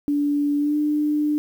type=tone with pitch glide; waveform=sine; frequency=289.5 to 298.5 Hz; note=D4 to D4; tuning=-25 to +28 cents; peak=-18 dBFS; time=0.08-1.38 s; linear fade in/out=0 ms; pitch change=+53 cents; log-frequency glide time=0.58-0.76 s; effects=8-bit